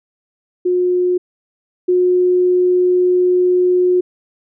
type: tone pair in turn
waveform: sine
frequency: 360.2 / 361.6 Hz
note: F#4 / F#4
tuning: -46 / -40 cents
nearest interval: unison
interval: 6 cents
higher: second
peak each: -12 / -10 dBFS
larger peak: second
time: 0.65-1.18 / 1.88-4.01 s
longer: second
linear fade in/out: 10 ms
effects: none